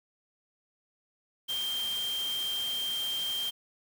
sine tone in noise, 3169 Hz, G7, 18 cents sharp, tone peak -30 dBFS, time 1.48-3.51 s, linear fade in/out 20 ms, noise white, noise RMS -41 dBFS, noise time 1.48-3.51 s, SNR +8 dB, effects none

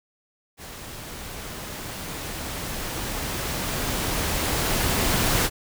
pink noise with level ramp, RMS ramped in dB -39 to -21 dBFS, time 0.57-5.5 s, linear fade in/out 50 ms, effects none

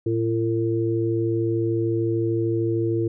harmonic tone, 113.3 Hz, A#2, 49 cents flat, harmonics 1 / 3 / 4, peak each -25 / -22 / -28 dBFS, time 0.06-3.08 s, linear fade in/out 5 ms, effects none

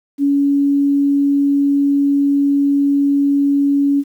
sine tone, 281.8 Hz, C#4, 29 cents sharp, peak -11 dBFS, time 0.18-4.04 s, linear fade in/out 50 ms, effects 8-bit

